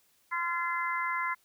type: harmonic tone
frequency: 343.4 Hz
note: F4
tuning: 29 cents flat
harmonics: 3 / 4 / 5 / 6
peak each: -32 / -36 / -38 / -34 dBFS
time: 0.31-1.35 s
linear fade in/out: 20 ms
effects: white hiss -68 dBFS RMS until 1.44 s